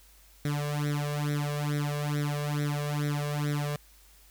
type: tone with flanger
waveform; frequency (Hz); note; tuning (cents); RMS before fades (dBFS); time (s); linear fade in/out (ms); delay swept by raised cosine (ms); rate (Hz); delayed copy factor
sawtooth; 146.83; D3; 0; -30; 0.45-3.76; 2; 0.52 to 1.82; 2.3; +0.95
effects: added 50 Hz sine -57 dBFS peak until 4.3 s + white hiss -59 dBFS RMS until 4.3 s